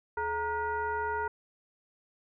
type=tone with frequency modulation; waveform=sine; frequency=932.3 Hz; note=A#5; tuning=in tune; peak=-29 dBFS; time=0.17-1.28 s; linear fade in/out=5 ms; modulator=506 Hz; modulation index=1.1; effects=none